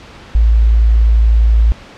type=tone; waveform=sine; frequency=55.8 Hz; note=A1; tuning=25 cents sharp; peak=-6 dBFS; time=0.35-1.72 s; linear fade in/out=0 ms; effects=pink hiss -36 dBFS RMS until 1.97 s + low-pass 4000 Hz 12 dB/octave